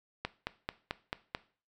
click train, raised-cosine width 0.3 ms, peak -17 dBFS, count 6, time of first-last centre 0.25-1.349 s, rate 4.55 Hz, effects noise-tail reverb RT60 0.4 s tail -17 dB re dry

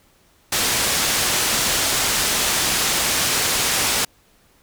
white low-pass noise, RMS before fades -20 dBFS, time 0.52-4.05 s, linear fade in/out 5 ms, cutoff 8600 Hz, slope 12 dB/octave, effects pink hiss -57 dBFS RMS until 4.62 s

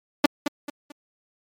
sawtooth tone with echo, 291.4 Hz, D4, 13 cents flat, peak -8 dBFS, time 0.24-0.26 s, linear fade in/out 5 ms, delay 220 ms, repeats 3, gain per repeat -9 dB, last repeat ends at 0.92 s, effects MP3 64 kbps

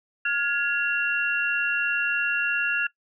sine tone cluster, 1420 / 1677 / 2741 Hz, F6 / G#6 / F7, +28 / +16 / -33 cents, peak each -26 dBFS, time 0.25-2.87 s, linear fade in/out 5 ms, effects noise-tail reverb RT60 0.1 s tail -20 dB re dry

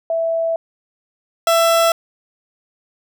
sine / 30% pulse tone pair in turn, 659.3 / 666.6 Hz, E5 / E5, 0 / +19 cents, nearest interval unison, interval 19 cents, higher second, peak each -16 / -9 dBFS, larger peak second, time 0.1-0.56 / 1.47-1.92 s, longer first, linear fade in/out 2 ms, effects none

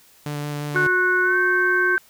sawtooth tone with vibrato, 146.83 Hz, D3, in tune, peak -22 dBFS, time 0.26-0.87 s, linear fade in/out 2 ms, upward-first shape square, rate 5.7 Hz, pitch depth 8 cents each way
harmonic tone, 362.9 Hz, F#4, 34 cents flat, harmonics 1 / 3 / 5 / 6, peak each -23 / -27 / -38 / -35 dBFS, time 0.74-1.97 s, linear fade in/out 20 ms
sine tone with pitch glide, 1480 to 1549.1 Hz, F#6 to G6, 0 to -21 cents, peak -17 dBFS, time 0.76-1.98 s, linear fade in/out 0 ms, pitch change +79 cents, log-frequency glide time 1.23-1.37 s
effects white hiss -53 dBFS RMS until 2.09 s

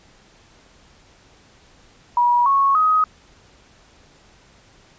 sine tone with pitch steps, 965 / 1102.1 / 1258.7 Hz, B5 / C#6 / D#6, -40 / -10 / +20 cents, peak -13 dBFS, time 2.17-3.04 s, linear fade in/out 2 ms, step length 290 ms, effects pink hiss -52 dBFS RMS until 4.98 s + resampled to 16000 Hz

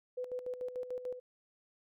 sine tone with tremolo, 500 Hz, B4, 21 cents sharp, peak -35 dBFS, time 0.17-1.2 s, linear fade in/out 10 ms, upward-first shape square, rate 6.8 Hz, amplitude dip 65%, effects none

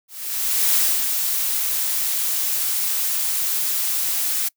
blue noise with ADSR envelope, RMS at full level -17 dBFS, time 0.08-4.49 s, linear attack 670 ms, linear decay 280 ms, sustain -5 dB, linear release 13 ms, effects noise-tail reverb RT60 0.1 s tail -25 dB re dry

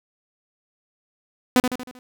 sawtooth tone with echo, 251.1 Hz, B3, 29 cents sharp, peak -9 dBFS, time 1.56-1.6 s, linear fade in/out 0 ms, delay 78 ms, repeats 5, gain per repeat -6 dB, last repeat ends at 1.99 s, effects none

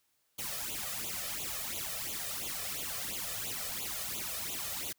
white noise with flanger, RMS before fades -38 dBFS, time 0.38-4.93 s, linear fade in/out 10 ms, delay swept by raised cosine 0.28 to 1.68 ms, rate 2.9 Hz, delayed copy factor +0.9, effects white hiss -75 dBFS RMS until 4.98 s

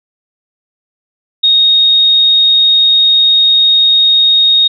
sine tone, 3729 Hz, A#7, in tune, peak -5 dBFS, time 1.43-4.68 s, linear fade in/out 10 ms, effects none

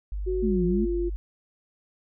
sine tone, 49.94 Hz, G1, 33 cents sharp, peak -28 dBFS, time 0.12-1.16 s, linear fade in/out 0 ms
sine tone with pitch glide, 370 to 347.2 Hz, F#4 to F4, 0 to -10 cents, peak -25 dBFS, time 0.26-1.1 s, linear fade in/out 20 ms, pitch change -110 cents, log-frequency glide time 0.4-0.85 s
sine exponential two-way sweep, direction down then up, 227.4 to 169.6 to 227.4 Hz, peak -23 dBFS, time 0.42-0.86 s, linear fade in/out 20 ms, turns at 0.65 s
effects none

